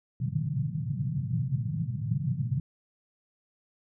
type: band-pass noise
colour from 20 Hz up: pink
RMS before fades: -30 dBFS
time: 0.2-2.6 s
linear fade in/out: 2 ms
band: 110 to 170 Hz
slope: 48 dB/octave
effects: none